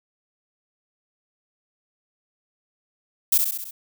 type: noise with echo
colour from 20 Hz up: violet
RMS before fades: -17 dBFS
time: 3.32-3.38 s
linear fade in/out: 5 ms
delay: 66 ms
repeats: 5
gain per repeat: -4 dB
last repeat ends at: 3.71 s
effects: none